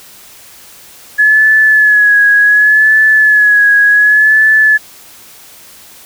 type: tone with vibrato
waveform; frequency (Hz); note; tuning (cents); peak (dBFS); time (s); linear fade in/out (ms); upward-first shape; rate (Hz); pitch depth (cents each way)
sine; 1700; G#6; +40; -4; 1.18-4.78; 20; sine; 0.68; 43
effects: white hiss -37 dBFS RMS until 6.05 s